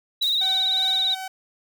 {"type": "tone with vibrato", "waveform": "sine", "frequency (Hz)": 3806, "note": "A#7", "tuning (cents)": 35, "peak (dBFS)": -19, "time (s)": [0.21, 1.15], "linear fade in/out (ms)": 10, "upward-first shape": "sine", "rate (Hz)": 18, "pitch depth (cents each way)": 65}
{"type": "noise with exponential decay", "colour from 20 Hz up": "blue", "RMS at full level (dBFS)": -33, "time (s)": [0.22, 0.68], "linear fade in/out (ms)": 5, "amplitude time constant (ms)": 100}
{"type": "tone with tremolo", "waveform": "sawtooth", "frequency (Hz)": 759, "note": "F#5", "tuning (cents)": 44, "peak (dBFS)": -26, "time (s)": [0.41, 1.28], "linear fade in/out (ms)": 5, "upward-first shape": "triangle", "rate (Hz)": 2.7, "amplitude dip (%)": 50}
{"effects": []}